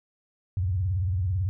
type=tone with vibrato; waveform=sine; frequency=91.8 Hz; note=F#2; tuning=13 cents flat; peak=-23 dBFS; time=0.57-1.49 s; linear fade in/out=0 ms; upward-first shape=triangle; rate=18 Hz; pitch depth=240 cents each way; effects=none